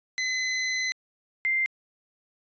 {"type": "tone pair in turn", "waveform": ["sawtooth", "sine"], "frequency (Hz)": [2031, 2092], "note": ["B6", "C7"], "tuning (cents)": [48, -1], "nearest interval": "minor second", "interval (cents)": 51, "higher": "second", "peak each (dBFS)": -22, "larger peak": "neither", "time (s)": [[0.18, 0.92], [1.45, 1.66]], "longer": "first", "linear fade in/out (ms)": 0, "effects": ["resampled to 16000 Hz"]}